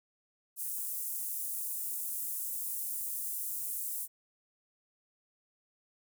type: high-pass noise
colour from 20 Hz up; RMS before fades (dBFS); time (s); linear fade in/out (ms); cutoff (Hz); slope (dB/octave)
pink; -37; 0.56-4.08; 50; 9500; 24
effects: none